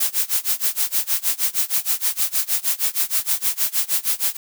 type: noise with tremolo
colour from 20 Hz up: blue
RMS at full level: -18 dBFS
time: 0-4.37 s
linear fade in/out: 5 ms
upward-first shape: sine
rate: 6.4 Hz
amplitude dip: 95%
effects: none